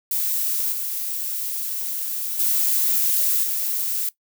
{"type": "noise with level steps", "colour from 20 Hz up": "violet", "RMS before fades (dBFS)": [-23, -27, -20, -24], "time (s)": [0.11, 4.09], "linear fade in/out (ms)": 2, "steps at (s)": [0.72, 2.39, 3.43], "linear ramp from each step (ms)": 5, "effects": ["noise-tail reverb RT60 0.1 s tail -18 dB re dry"]}